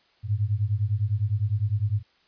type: beating tone pair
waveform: sine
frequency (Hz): 99.2 / 109.1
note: G2 / A2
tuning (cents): +21 / -14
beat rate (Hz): 9.9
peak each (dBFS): -25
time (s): 0.23-2.03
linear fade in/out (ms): 50
effects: white hiss -63 dBFS RMS until 2.27 s + resampled to 11025 Hz